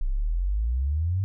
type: exponential sweep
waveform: sine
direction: up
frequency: 30.27 to 100.2 Hz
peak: -22 dBFS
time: 0.01-1.24 s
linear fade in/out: 0 ms
effects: none